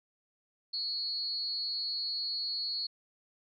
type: tone with amplitude modulation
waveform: sine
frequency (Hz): 4348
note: C#8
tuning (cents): -34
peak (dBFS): -29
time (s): 0.73-2.87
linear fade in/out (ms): 10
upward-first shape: sine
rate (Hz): 293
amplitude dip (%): 65
effects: none